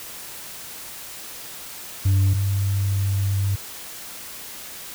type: tone pair in turn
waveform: sine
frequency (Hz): 96.8 / 98.21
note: G2 / G2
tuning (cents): -21 / +4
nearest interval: unison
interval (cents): 25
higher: second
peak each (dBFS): -12 / -18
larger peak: first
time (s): 2.05-2.34 / 2.34-3.56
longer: second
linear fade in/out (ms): 10
effects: tanh soft clip ceiling -14 dBFS + white hiss -37 dBFS RMS until 4.94 s